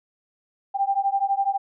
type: beating tone pair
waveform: sine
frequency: 784 / 796 Hz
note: G5 / G5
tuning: 0 / +26 cents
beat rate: 12 Hz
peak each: -23 dBFS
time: 0.74-1.58 s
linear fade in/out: 20 ms
effects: none